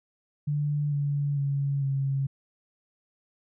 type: tone with pitch steps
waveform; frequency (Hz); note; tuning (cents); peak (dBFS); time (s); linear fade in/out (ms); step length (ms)
sine; 146.83 / 143.39 / 140.04 / 136.76; D3 / D3 / C#3 / C#3; 0 / -41 / +18 / -23; -24; 0.47-2.27; 10; 450
effects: none